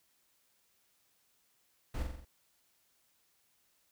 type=noise with echo; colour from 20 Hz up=brown; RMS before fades=-36 dBFS; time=1.94-2.03 s; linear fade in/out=5 ms; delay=44 ms; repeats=5; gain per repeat=-4 dB; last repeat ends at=2.25 s; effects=white hiss -73 dBFS RMS until 3.91 s